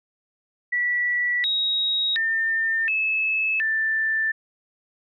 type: tone with pitch steps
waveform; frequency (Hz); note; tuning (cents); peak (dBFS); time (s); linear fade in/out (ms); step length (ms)
sine; 1951 / 3793 / 1803 / 2601 / 1771; B6 / A#7 / A6 / E7 / A6; -22 / +29 / +42 / -24 / +11; -20; 0.72-4.32; 10; 720
effects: none